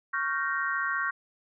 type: chord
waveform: sine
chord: G half-diminished seventh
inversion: second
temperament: equal with one note detuned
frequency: 1108.7 / 1396.9 / 1551.8 / 1864.7 Hz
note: Db6 / F6 / G6 / Bb6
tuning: 0 / 0 / -18 / 0 cents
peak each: -32 / -33 / -31 / -33 dBFS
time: 0.13-1.11 s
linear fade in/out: 10 ms
effects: none